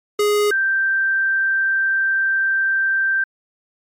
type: tone pair in turn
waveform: square / sine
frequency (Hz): 415.3 / 1568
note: G#4 / G6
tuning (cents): 0 / 0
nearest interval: octave + major seventh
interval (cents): 2300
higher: second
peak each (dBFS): -15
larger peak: neither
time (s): 0.19-0.51 / 0.51-3.24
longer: second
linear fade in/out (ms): 5
effects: MP3 64 kbps